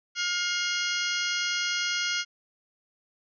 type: harmonic tone with a mistuned harmonic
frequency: 710 Hz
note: F5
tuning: 28 cents sharp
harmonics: 2 / 3 / 4 / 5 / 6 / 7 / 8 / 9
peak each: -31 / -33 / -34 / -35 / -36 / -36 / -37 / -38 dBFS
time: 0.15-2.25 s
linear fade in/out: 50 ms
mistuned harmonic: 5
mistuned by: -120 cents
effects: none